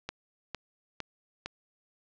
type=click train; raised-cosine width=0.2 ms; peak=-17 dBFS; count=4; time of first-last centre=0.09-1.46 s; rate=2.19 Hz; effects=low-pass 5000 Hz 12 dB/octave